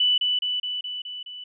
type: tone with echo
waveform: sine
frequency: 2977 Hz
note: F#7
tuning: 10 cents sharp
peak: -17 dBFS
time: 0-0.18 s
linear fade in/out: 5 ms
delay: 210 ms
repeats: 6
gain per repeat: -3 dB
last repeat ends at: 1.44 s
effects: none